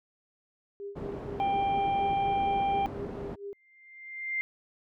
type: tone with tremolo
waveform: sine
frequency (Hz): 402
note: G4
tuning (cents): +44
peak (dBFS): -35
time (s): 0.8-3.53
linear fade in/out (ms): 0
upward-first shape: sine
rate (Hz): 4.2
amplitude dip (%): 85
type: low-pass noise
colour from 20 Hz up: white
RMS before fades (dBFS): -39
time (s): 0.95-3.36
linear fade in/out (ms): 20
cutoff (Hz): 440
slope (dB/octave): 12
type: harmonic tone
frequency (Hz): 791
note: G5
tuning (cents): +15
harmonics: 1 / 3 / 4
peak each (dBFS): -25 / -42 / -47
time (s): 1.4-2.86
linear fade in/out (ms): 0
type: tone with exponential growth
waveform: sine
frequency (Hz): 2097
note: C7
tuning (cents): +3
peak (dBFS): -26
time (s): 3.53-4.41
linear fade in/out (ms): 0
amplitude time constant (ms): 190
effects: none